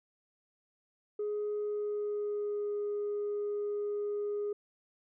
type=tone with pitch glide; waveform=sine; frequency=417.7 to 412.7 Hz; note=G#4 to G#4; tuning=+10 to -11 cents; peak=-30 dBFS; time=1.19-4.53 s; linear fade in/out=5 ms; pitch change=-21 cents; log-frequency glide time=1.56-2.73 s; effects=tanh soft clip ceiling -29 dBFS